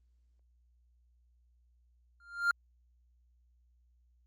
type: tone with exponential growth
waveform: triangle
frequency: 1396.9 Hz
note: F6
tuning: in tune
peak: -20 dBFS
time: 2.2-2.51 s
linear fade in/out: 2 ms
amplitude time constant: 66 ms
effects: added 60 Hz sine -65 dBFS peak until 4.26 s + Opus 32 kbps